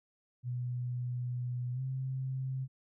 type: tone with pitch glide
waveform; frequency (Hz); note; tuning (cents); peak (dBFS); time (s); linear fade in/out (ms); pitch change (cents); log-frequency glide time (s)
sine; 123.47 to 131.57; B2 to C3; 0 to +10; -33; 0.43-2.68; 50; +110; 1.73-1.81
effects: none